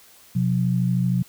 sine tone pair together, 127.2 / 180.36 Hz, C3 / F#3, -48 / -44 cents, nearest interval tritone, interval 604 cents, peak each -21 dBFS, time 0.35-1.23 s, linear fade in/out 10 ms, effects white hiss -51 dBFS RMS until 1.28 s

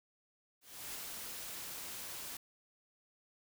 white noise with ADSR envelope, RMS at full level -43 dBFS, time 0.61-2.37 s, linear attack 330 ms, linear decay 17 ms, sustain -2 dB, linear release 4 ms, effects none

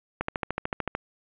click train, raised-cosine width 0.5 ms, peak -12 dBFS, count 11, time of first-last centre 0.21-0.951 s, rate 13.5 Hz, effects resampled to 8000 Hz + 7-bit

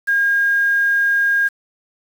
sine tone with quantisation, 1620 Hz, G#6, 43 cents flat, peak -13 dBFS, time 0.07-1.49 s, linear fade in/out 20 ms, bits 6, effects none

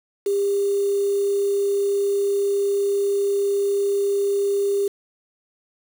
sine tone with quantisation, 400.6 Hz, G4, 38 cents sharp, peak -18 dBFS, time 0.26-4.88 s, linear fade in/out 5 ms, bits 6, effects none

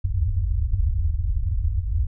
white low-pass noise, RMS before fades -22 dBFS, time 0.04-2.07 s, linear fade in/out 10 ms, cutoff 100 Hz, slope 96 dB/octave, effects none

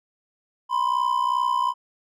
triangle ring-modulated tone, 1010 Hz, B5, 39 cents sharp, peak -15 dBFS, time 0.69-1.74 s, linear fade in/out 50 ms, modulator 31.3 Hz, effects none

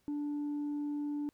sine tone, 292.5 Hz, D4, 7 cents flat, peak -31 dBFS, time 0.08-1.29 s, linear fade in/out 0 ms, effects tanh soft clip ceiling -32 dBFS + pink hiss -74 dBFS RMS until 1.33 s

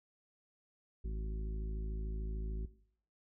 harmonic tone, 53.5 Hz, A1, 48 cents flat, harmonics 1 / 2 / 3 / 4 / 5 / 6 / 7, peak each -36 / -53 / -51 / -52 / -59 / -62 / -53 dBFS, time 1.04-2.66 s, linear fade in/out 10 ms, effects noise-tail reverb RT60 0.6 s tail -17 dB re dry

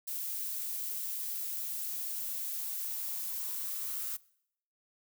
violet noise with high-pass filter sweep, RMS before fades -37 dBFS, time 0.07-4.17 s, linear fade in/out 10 ms, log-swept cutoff 250 to 1300 Hz, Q 4.1, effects noise-tail reverb RT60 0.7 s tail -22 dB re dry

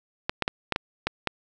clicks, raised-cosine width 0.3 ms, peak -8 dBFS, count 7, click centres 0.295 / 0.423 / 0.479 / 0.723 / 0.761 / 1.07 / 1.273 s, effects none

